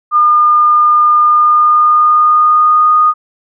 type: tone with pitch glide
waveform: sine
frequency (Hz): 1211 to 1232.9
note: D#6 to D#6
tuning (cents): -47 to -16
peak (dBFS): -5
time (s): 0.11-3.14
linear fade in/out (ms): 50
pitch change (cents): +31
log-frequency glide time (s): 1.2-2.91
effects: none